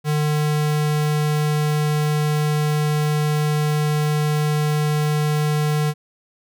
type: tone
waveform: square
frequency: 150.5 Hz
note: D3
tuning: 43 cents sharp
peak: -18 dBFS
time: 0.04-5.94 s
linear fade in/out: 50 ms
effects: none